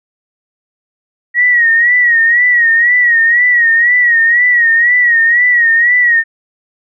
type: tone with vibrato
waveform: sine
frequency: 1900 Hz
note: A#6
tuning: 33 cents sharp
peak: -6 dBFS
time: 1.34-6.24 s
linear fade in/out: 50 ms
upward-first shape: sine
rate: 2 Hz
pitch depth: 75 cents each way
effects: none